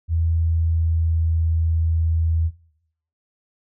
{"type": "tone with pitch glide", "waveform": "sine", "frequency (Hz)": [82.41, 81.65], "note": ["E2", "E2"], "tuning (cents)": [0, -16], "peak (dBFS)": -17, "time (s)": [0.08, 2.51], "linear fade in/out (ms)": 50, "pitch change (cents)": -16, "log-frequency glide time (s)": [0.19, 1.27], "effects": ["noise-tail reverb RT60 0.7 s tail -19 dB re dry"]}